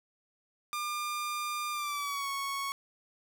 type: tone with pitch glide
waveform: sawtooth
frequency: 1200 to 1106.8 Hz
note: D6 to C#6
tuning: +37 to -3 cents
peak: -29 dBFS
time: 0.73-2.72 s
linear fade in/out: 0 ms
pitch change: -140 cents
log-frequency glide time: 1.72-2.29 s
effects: none